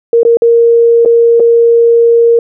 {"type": "tone with dropouts", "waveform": "sine", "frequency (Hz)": 466.2, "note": "A#4", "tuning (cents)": 0, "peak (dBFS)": -3, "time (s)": [0.13, 2.39], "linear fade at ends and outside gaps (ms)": 2, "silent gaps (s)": [[0.232, 0.25], [0.371, 0.42], [1.05, 1.058], [1.398, 1.402]], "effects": []}